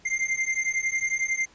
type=beating tone pair; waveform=square; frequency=2093 / 2104 Hz; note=C7 / C7; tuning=0 / +9 cents; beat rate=11 Hz; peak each=-28 dBFS; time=0.05-1.46 s; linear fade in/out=10 ms; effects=pink hiss -56 dBFS RMS until 1.54 s + resampled to 16000 Hz